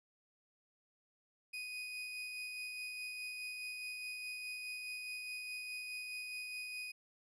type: tone with tremolo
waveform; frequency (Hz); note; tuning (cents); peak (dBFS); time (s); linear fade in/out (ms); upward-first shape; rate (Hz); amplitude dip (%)
35% pulse; 2489; D#7; 0; -39; 1.53-6.92; 10; sine; 4.8; 25
effects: low-pass 12000 Hz 12 dB/octave